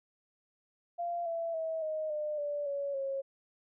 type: tone with pitch steps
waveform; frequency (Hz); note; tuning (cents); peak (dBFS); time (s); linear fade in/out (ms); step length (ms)
sine; 691 / 667.8 / 645.5 / 623.8 / 602.9 / 582.7 / 563.2 / 544.3; F5 / E5 / E5 / D#5 / D5 / D5 / C#5 / C#5; -19 / +22 / -37 / +4 / +45 / -14 / +27 / -32; -32; 0.98-3.22; 20; 280
effects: none